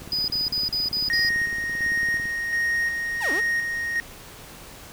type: click train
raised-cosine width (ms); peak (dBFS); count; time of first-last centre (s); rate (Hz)
3; -26; 41; 0.02-2.255; 17.9
type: tone bursts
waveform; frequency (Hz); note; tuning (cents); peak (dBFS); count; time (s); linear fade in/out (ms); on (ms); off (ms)
triangle; 4964; D#8; -5; -21; 6; 0.12-1.29; 2; 160; 42
type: tone with tremolo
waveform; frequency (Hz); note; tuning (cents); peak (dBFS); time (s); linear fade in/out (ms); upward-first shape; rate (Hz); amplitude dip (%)
triangle; 1864.7; A#6; 0; -19; 1.1-4; 0; square; 1.4; 40
type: linear two-way sweep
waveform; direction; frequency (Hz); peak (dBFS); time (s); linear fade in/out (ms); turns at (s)
sawtooth; down then up; 1046.5 to 263.5 to 471.6; -25; 3.2-3.41; 20; 3.32
effects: pink hiss -43 dBFS RMS until 4.92 s